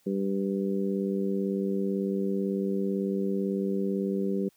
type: harmonic tone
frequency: 98 Hz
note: G2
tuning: in tune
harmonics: 2 / 3 / 4 / 5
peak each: -28 / -35 / -31 / -36 dBFS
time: 0.06-4.49 s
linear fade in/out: 10 ms
effects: white hiss -66 dBFS RMS until 4.56 s + high-pass 60 Hz 12 dB/octave